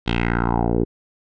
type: tone with low-pass filter sweep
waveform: 10% pulse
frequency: 58.27 Hz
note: A#1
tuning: in tune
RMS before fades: -20 dBFS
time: 0.06-0.85 s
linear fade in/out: 20 ms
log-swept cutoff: 3600 to 390 Hz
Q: 3.6
effects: none